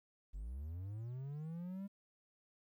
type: linear sweep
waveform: triangle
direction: up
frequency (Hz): 43.65 to 201.1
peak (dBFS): -40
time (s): 0.33-1.88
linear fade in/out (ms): 20
effects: 13-bit